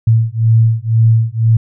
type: beating tone pair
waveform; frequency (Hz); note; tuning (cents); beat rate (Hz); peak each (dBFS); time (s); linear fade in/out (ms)
sine; 112.1 / 114.1; A2 / A#2; +33 / -37; 2; -11; 0.07-1.57; 5
effects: none